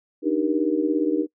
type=chord; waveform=sine; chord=Eb major seventh; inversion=third; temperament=equal with one note detuned; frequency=293.7 / 311.1 / 392 / 472.9 Hz; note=D4 / Eb4 / G4 / Bb4; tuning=0 / 0 / 0 / +25 cents; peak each=-25 / -22 / -27 / -27 dBFS; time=0.22-1.27 s; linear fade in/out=50 ms; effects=noise-tail reverb RT60 0.1 s tail -23 dB re dry